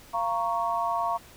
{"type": "chord", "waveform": "sine", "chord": "Bb minor", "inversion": "second", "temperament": "equal with one note detuned", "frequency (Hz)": [690.4, 932.3, 1108.7], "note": ["F5", "Bb5", "Db6"], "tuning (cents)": [-20, 0, 0], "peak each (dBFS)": -29, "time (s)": [0.13, 1.18], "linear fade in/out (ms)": 20, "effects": ["pink hiss -51 dBFS RMS until 1.36 s"]}